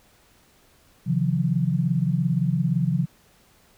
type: tone cluster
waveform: sine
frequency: 135.1 / 160.9 / 178.4 Hz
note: C#3 / E3 / F3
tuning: -44 / -42 / +37 cents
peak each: -24 dBFS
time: 1.06-3.06 s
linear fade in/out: 20 ms
effects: pink hiss -58 dBFS RMS until 3.77 s